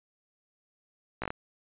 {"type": "slowing click train", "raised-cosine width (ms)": 0.5, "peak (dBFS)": -18, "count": 5, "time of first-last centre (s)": [1.22, 1.305], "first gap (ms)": 16, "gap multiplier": 1.19, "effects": ["resampled to 8000 Hz"]}